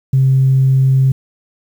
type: tone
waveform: sine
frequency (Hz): 133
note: C3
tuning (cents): +29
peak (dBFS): -7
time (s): 0.13-1.12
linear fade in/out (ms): 5
effects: tanh soft clip ceiling -3 dBFS + 7-bit